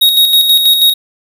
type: tone with tremolo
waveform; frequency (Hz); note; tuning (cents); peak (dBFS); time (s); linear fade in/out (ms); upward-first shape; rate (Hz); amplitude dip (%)
square; 3765; A#7; +16; -5; 0.01-0.94; 10; square; 6.2; 45
effects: none